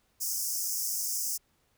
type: high-pass noise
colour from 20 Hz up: pink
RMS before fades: -32 dBFS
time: 0.2-1.38 s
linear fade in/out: 20 ms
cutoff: 5100 Hz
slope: 96 dB/octave
effects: pink hiss -71 dBFS RMS until 1.77 s